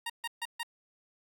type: tone bursts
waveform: 15% pulse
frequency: 932.3 Hz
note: A#5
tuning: in tune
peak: -27 dBFS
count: 4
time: 0.06-0.632 s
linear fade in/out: 5 ms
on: 38 ms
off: 140 ms
effects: none